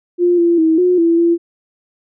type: tone with pitch steps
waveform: sine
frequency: 351.6 / 341.5 / 321.2 / 360.4 / 334.6 / 339.5 Hz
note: F4 / F4 / E4 / F#4 / E4 / F4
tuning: +12 / -39 / -45 / -45 / +26 / -49 cents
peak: -9 dBFS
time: 0.18-1.38 s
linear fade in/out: 50 ms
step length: 200 ms
effects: none